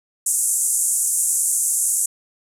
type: band-pass noise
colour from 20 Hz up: pink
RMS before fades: -20 dBFS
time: 0.26-2.06 s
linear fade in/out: 5 ms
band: 7200 to 11000 Hz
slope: 48 dB/octave
effects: none